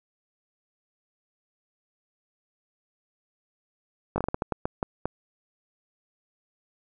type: slowing click train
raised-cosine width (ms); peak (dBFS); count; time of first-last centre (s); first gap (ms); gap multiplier
1; -12; 11; 4.16-5.056; 20; 1.31
effects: none